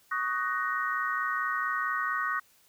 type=chord; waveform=sine; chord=D# minor seventh; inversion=third; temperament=just; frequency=1120.1 / 1244.5 / 1493.4 / 1866.8 Hz; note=C#6 / D#6 / F#6 / A#6; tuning=+18 / 0 / +16 / +2 cents; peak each=-33 dBFS; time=0.11-2.4 s; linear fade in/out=10 ms; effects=white hiss -63 dBFS RMS until 2.68 s